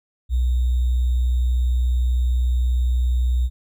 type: tone with sample-and-hold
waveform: sine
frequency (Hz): 61.74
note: B1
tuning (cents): 0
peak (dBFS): -16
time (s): 0.29-3.5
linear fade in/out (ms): 50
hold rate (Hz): 3675
effects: none